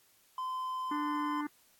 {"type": "tone", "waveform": "triangle", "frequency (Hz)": 1028, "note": "C6", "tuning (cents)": -31, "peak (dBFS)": -32, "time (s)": [0.38, 1.41], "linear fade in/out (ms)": 2}
{"type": "harmonic tone", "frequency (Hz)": 296.2, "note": "D4", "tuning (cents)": 15, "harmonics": [1, 3, 4, 5, 6, 7], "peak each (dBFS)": [-34, -44, -46, -48, -50, -51], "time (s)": [0.91, 1.47], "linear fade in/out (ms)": 5}
{"effects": ["white hiss -66 dBFS RMS until 1.79 s", "AAC 64 kbps"]}